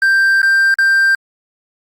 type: tone with dropouts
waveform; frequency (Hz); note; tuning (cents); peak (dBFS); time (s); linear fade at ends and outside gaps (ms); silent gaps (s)
triangle; 1575; G6; +8; -7; 0.02-1.15; 2; 0.418-0.429 / 0.742-0.786
effects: Opus 32 kbps